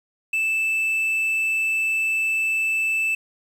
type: tone with quantisation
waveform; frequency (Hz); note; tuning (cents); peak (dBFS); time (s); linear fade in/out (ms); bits
triangle; 2637; E7; 0; -18; 0.33-3.15; 5; 8
effects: none